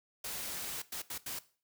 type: noise bursts at uneven times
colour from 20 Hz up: white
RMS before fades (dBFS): -40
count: 4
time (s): 0.24-0.82 / 0.92-1.02 / 1.1-1.18 / 1.26-1.39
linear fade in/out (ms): 5
effects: noise-tail reverb RT60 0.4 s tail -17 dB re dry